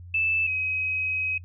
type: tone pair in turn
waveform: sine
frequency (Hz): 2633 / 2536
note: E7 / D#7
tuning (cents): -3 / +32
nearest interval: minor second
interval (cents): 65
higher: first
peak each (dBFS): -21 / -24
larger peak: first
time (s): 0.14-0.47 / 0.47-1.38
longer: second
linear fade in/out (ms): 5
effects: noise-tail reverb RT60 0.1 s tail -24 dB re dry + added 88 Hz sine -40 dBFS peak until 1.44 s